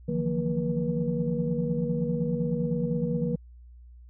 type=tone cluster; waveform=sine; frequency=152.5 / 168.4 / 178.2 / 233.3 / 483.3 Hz; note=D#3 / E3 / F3 / A#3 / B4; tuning=-34 / +37 / +35 / +2 / -38 cents; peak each=-31 dBFS; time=0.08-3.36 s; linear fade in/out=10 ms; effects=tanh soft clip ceiling -14 dBFS + added 60 Hz sine -46 dBFS peak until 4.09 s